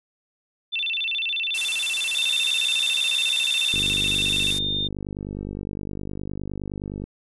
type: tone with vibrato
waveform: sine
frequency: 3078 Hz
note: G7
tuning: 32 cents flat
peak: -23 dBFS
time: 0.72-4.54 s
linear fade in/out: 20 ms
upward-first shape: square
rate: 14 Hz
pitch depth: 240 cents each way
type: noise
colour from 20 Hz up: blue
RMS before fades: -28 dBFS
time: 1.54-4.59 s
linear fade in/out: 10 ms
type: tone with pitch glide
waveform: sine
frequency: 3600 to 3625 Hz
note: A7 to A#7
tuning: +39 to -49 cents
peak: -23 dBFS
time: 2.16-4.88 s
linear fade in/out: 10 ms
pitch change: +12 cents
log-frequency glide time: 3.69-3.95 s
type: click train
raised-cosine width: 3 ms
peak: -19 dBFS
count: 165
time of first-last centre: 3.74-7.04 s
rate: 49.7 Hz
effects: resampled to 24000 Hz